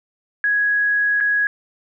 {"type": "tone with dropouts", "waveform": "sine", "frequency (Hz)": 1665, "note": "G#6", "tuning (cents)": 4, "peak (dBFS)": -15, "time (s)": [0.44, 1.47], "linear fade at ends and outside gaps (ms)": 1, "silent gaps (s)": [1.203, 1.208], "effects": []}